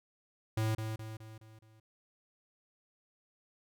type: tone with echo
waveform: square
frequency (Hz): 110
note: A2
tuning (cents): 0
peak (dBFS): -30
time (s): 0.57-0.75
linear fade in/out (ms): 5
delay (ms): 210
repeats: 5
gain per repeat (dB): -6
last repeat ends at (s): 1.8
effects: none